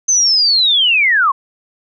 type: linear sweep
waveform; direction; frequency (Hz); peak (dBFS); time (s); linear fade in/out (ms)
sine; down; 6272 to 1029; -9; 0.08-1.32; 10
effects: none